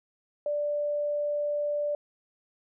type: tone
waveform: sine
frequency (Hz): 587.3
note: D5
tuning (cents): 0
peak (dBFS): -26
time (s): 0.46-1.95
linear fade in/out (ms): 2
effects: none